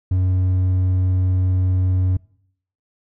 sine tone with hard clipping, 92.5 Hz, F#2, in tune, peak -16 dBFS, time 0.11-2.17 s, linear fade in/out 5 ms, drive 3 dB, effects noise-tail reverb RT60 0.7 s tail -24 dB re dry

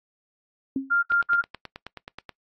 sine tone with exponential decay, 269.1 Hz, C4, 49 cents sharp, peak -20 dBFS, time 0.76-0.96 s, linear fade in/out 2 ms, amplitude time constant 43 ms
sine tone bursts, 1396.9 Hz, F6, in tune, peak -18 dBFS, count 3, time 0.9-1.418 s, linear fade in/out 20 ms, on 130 ms, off 64 ms
click train, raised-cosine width 0.3 ms, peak -21 dBFS, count 12, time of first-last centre 1.12-2.293 s, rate 9.38 Hz
effects noise-tail reverb RT60 0.1 s tail -23 dB re dry + AAC 32 kbps

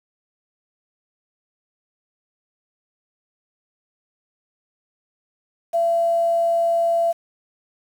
sine tone with quantisation, 675 Hz, E5, 41 cents sharp, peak -16 dBFS, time 5.73-7.13 s, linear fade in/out 20 ms, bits 7, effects none

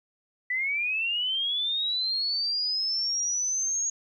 sine linear sweep, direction up, 1963 to 6645 Hz, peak -25 dBFS, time 0.5-3.9 s, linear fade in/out 5 ms, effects 11-bit

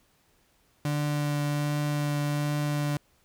35% pulse tone with vibrato, 146.83 Hz, D3, in tune, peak -24 dBFS, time 0.85-2.97 s, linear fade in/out 2 ms, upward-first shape triangle, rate 1.3 Hz, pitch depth 11 cents each way, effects pink hiss -66 dBFS RMS until 3.24 s

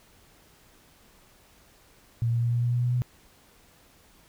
sine tone with pitch steps, 116.54 / 117.55 / 118.58 / 119.61 / 120.65 / 121.7 / 122.76 / 123.83 Hz, A#2 / A#2 / A#2 / A#2 / B2 / B2 / B2 / B2, 0 / +15 / +30 / +45 / -40 / -25 / -10 / +5 cents, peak -22 dBFS, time 2.22-3.02 s, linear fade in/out 0 ms, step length 100 ms, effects pink hiss -58 dBFS RMS until 4.28 s

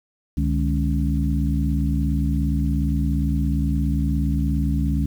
harmonic tone with a mistuned harmonic, 69.8 Hz, C#2, 13 cents sharp, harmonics 1 / 2 / 3 / 4, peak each -21 / -24 / -26 / -27 dBFS, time 0.37-5.06 s, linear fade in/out 5 ms, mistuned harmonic 2, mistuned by +150 cents, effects 8-bit

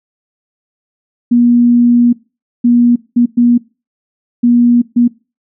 sine tone bursts at uneven times, 240 Hz, B3, 49 cents flat, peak -5 dBFS, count 6, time 1.31-2.13 / 2.64-2.96 / 3.16-3.26 / 3.37-3.58 / 4.43-4.82 / 4.96-5.08 s, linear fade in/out 10 ms, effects noise-tail reverb RT60 0.3 s tail -21 dB re dry

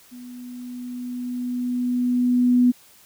sine tone with level ramp, 246.9 Hz, B3, in tune, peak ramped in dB -37 to -12 dBFS, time 0.11-2.72 s, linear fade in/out 20 ms, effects white hiss -52 dBFS RMS until 3.05 s

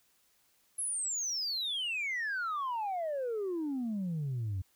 sine exponential sweep, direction down, 11175 to 89.6 Hz, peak -30 dBFS, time 0.78-4.62 s, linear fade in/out 10 ms, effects tanh soft clip ceiling -30 dBFS + white hiss -70 dBFS RMS until 4.75 s

